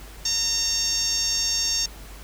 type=tone with band-pass filter; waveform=10% pulse; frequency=915 Hz; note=A#5; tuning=32 cents flat; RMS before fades=-24 dBFS; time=0.25-1.86 s; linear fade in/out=5 ms; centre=6000 Hz; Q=7.5; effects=added 50 Hz sine -40 dBFS peak until 2.23 s + pink hiss -45 dBFS RMS until 2.23 s